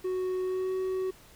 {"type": "tone with pitch glide", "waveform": "triangle", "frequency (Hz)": [370, 375.2], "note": ["F#4", "F#4"], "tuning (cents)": [0, 24], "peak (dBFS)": -26, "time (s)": [0.04, 1.11], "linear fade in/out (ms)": 10, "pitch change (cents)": 24, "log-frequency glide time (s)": [0.42, 0.72], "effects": ["pink hiss -55 dBFS RMS until 1.35 s"]}